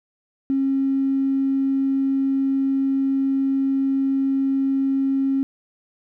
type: tone with tanh clipping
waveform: triangle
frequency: 270.7 Hz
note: C#4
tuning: 41 cents flat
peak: -17 dBFS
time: 0.5-5.43 s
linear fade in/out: 0 ms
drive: 2 dB
effects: none